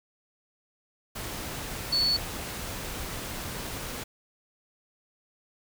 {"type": "tone in noise", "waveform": "sine", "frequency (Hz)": 4435, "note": "C#8", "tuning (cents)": 0, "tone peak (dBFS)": -22, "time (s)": [1.92, 2.17], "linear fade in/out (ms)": 10, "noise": "pink", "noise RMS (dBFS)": -36, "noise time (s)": [1.15, 4.04], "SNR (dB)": 11, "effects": []}